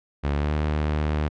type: tone with pitch glide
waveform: sawtooth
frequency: 71.5 to 75.71 Hz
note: D2 to D#2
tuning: -46 to -47 cents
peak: -18 dBFS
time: 0.23-1.29 s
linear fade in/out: 20 ms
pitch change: +99 cents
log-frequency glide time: 0.33-0.53 s
effects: low-pass 3000 Hz 12 dB/octave